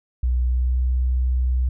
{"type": "tone with pitch glide", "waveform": "sine", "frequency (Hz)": [61.74, 62.96], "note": ["B1", "B1"], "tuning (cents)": [0, 34], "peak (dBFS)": -17, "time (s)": [0.23, 1.69], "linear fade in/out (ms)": 5, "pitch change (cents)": 34, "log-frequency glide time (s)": [0.44, 0.79], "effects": []}